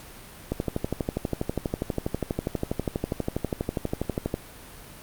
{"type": "click train", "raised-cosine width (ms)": 2, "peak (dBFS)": -12, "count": 48, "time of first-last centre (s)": [0.52, 4.341], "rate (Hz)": 12.3, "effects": ["pink hiss -45 dBFS RMS until 5.02 s", "Opus 48 kbps"]}